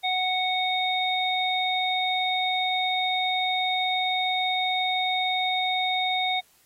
harmonic tone, 740 Hz, F#5, in tune, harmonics 1 / 3 / 5, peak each -26 / -29 / -27 dBFS, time 0.03-6.41 s, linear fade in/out 20 ms, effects white hiss -61 dBFS RMS until 6.65 s + AAC 48 kbps

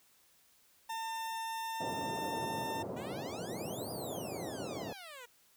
40% pulse tone, 901 Hz, A5, 41 cents sharp, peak -36 dBFS, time 0.89-2.83 s, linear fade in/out 10 ms
white band-pass noise, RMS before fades -41 dBFS, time 1.8-4.93 s, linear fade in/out 5 ms, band 100 to 700 Hz, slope 24 dB/octave
10% pulse exponential two-way sweep, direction up then down, 466.2 to 4978 to 466.2 Hz, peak -39 dBFS, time 2.96-5.26 s, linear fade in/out 10 ms, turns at 3.91 s
effects white hiss -67 dBFS RMS until 5.56 s

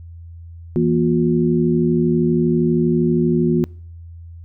sine tone cluster, 164.6 / 237.2 / 357.1 Hz, E3 / A#3 / F4, -2 / +30 / +39 cents, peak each -18 dBFS, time 0.76-3.64 s, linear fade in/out 0 ms, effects noise-tail reverb RT60 0.6 s tail -25 dB re dry + added 84 Hz sine -34 dBFS peak until 4.44 s

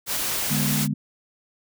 white noise, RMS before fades -26 dBFS, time 0.06-0.88 s, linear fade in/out 50 ms
sine chord, G# diminished, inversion second, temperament equal, 146.83 / 207.7 / 246.9 Hz, D3 / G#3 / B3, 0 / 0 / 0 cents, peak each -25 / -26 / -29 dBFS, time 0.5-0.94 s, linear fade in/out 10 ms
effects none

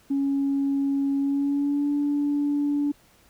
sine tone with pitch glide, 277.2 to 289 Hz, C#4 to D4, 0 to -28 cents, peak -20 dBFS, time 0.1-2.92 s, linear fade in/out 10 ms, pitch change +72 cents, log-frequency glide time 1.18-1.9 s, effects tanh soft clip ceiling -17 dBFS + pink hiss -58 dBFS RMS until 3.29 s

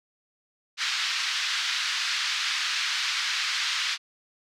white band-pass noise, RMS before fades -28 dBFS, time 0.77-3.98 s, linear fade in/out 50 ms, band 1300 to 4900 Hz, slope 24 dB/octave, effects none

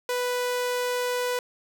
sawtooth tone, 494.2 Hz, B4, 1 cent sharp, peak -21 dBFS, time 0.09-1.39 s, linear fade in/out 2 ms, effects none

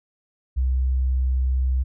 sine tone, 64.4 Hz, C2, 27 cents flat, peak -18 dBFS, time 0.56-1.84 s, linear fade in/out 20 ms, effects none

